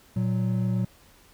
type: tone pair together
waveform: triangle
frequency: 116.8 / 185.61 Hz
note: A#2 / F#3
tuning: +4 / +6 cents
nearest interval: minor sixth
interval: 802 cents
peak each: -23 / -24 dBFS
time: 0.16-0.85 s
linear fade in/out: 5 ms
effects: pink hiss -56 dBFS RMS until 1.33 s